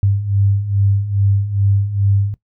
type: beating tone pair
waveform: sine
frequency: 98 / 100.4 Hz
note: G2 / G2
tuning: 0 / +42 cents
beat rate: 2.4 Hz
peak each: -19 / -14 dBFS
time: 0.03-2.34 s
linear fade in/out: 0 ms
effects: noise-tail reverb RT60 0.1 s tail -18 dB re dry